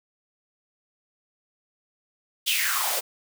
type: noise with high-pass filter sweep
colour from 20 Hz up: white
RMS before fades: -25 dBFS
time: 2.46-3.01 s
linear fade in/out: 20 ms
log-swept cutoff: 3400 to 490 Hz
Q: 5.4
effects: none